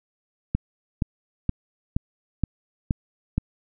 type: click train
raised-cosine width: 5 ms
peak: -9 dBFS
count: 7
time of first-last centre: 0.55-3.38 s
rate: 2.12 Hz
effects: none